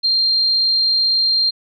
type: tone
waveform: sine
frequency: 4186 Hz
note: C8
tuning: in tune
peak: -13 dBFS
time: 0.03-1.51 s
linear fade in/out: 20 ms
effects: none